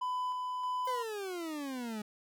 triangle tone with tremolo, 1002 Hz, B5, 25 cents sharp, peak -30 dBFS, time 0.01-1.03 s, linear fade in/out 10 ms, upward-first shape square, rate 1.6 Hz, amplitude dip 25%
violet noise with exponential decay, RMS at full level -49 dBFS, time 0.85-0.95 s, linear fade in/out 5 ms, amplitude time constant 20 ms
40% pulse exponential sweep, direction down, 523 to 207.2 Hz, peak -36 dBFS, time 0.87-2.02 s, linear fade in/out 5 ms
effects none

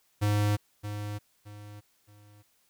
square tone with echo, 103.83 Hz, G#2, in tune, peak -24 dBFS, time 0.21-0.57 s, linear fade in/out 20 ms, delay 620 ms, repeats 3, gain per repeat -10 dB, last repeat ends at 2.43 s, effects white hiss -69 dBFS RMS until 2.69 s

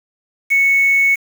sine tone with quantisation, 2211 Hz, C#7, 5 cents flat, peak -10 dBFS, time 0.5-1.16 s, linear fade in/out 20 ms, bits 5, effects none

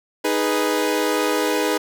sawtooth chord, G# minor, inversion second, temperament equal, 311.1 / 415.3 / 493.9 Hz, D#4 / G#4 / B4, 0 / 0 / 0 cents, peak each -19 dBFS, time 0.24-1.78 s, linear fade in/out 10 ms, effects none

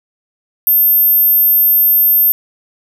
sine tone, 13290 Hz, G#9, in tune, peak -7 dBFS, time 0.67-2.32 s, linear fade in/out 0 ms, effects none

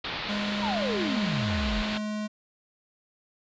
white low-pass noise, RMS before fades -34 dBFS, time 0.04-1.98 s, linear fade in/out 5 ms, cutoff 4300 Hz, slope 48 dB/octave
square tone with pitch glide, 205.9 to 212.1 Hz, G#3 to G#3, -15 to +37 cents, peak -30 dBFS, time 0.28-2.28 s, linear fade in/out 20 ms, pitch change +52 cents, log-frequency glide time 0.7-1.74 s
sine exponential sweep, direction down, 991 to 40.79 Hz, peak -28 dBFS, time 0.62-1.83 s, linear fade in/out 10 ms
effects resampled to 16000 Hz

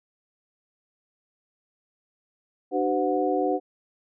sine tone cluster, 299.4 / 382.4 / 509 / 730 Hz, D4 / G4 / C5 / F#5, +33 / -43 / -48 / -24 cents, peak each -27 dBFS, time 2.71-3.6 s, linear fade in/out 50 ms, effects none

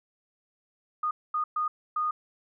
sine tone bursts at uneven times, 1231 Hz, D#6, 19 cents flat, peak -25 dBFS, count 4, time 1.03-1.11 / 1.34-1.44 / 1.56-1.68 / 1.96-2.11 s, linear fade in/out 5 ms, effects none

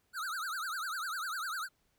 square tone with vibrato, 1396.9 Hz, F6, in tune, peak -36 dBFS, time 0.13-1.69 s, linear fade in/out 50 ms, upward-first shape triangle, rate 10 Hz, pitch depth 250 cents each way, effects pink hiss -75 dBFS RMS until 1.98 s

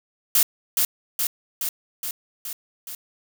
blue noise with echo, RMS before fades -17 dBFS, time 0.35-0.43 s, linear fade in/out 2 ms, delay 420 ms, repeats 6, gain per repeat -3 dB, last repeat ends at 2.95 s, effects none

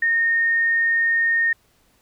sine tone, 1840 Hz, A#6, 23 cents flat, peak -16 dBFS, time 0.02-1.53 s, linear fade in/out 5 ms, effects pink hiss -61 dBFS RMS until 2.01 s

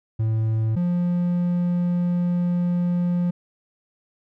triangle tone pair in turn, 110.8 / 175.88 Hz, A2 / F3, +13 / +13 cents, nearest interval minor sixth, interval 800 cents, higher second, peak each -17 dBFS, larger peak neither, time 0.19-0.76 / 0.76-3.31 s, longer second, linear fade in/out 10 ms, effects none

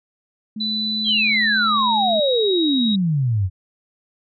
sine tone, 215.5 Hz, A3, 36 cents flat, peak -26 dBFS, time 0.56-2.2 s, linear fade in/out 5 ms
sine tone with pitch glide, 3986 to 3806 Hz, B7 to A#7, +15 to +35 cents, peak -21 dBFS, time 0.6-2.96 s, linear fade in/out 10 ms, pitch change -80 cents, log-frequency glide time 1.62-1.77 s
sine exponential sweep, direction down, 3371 to 88.2 Hz, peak -16 dBFS, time 1.04-3.5 s, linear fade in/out 50 ms
effects none

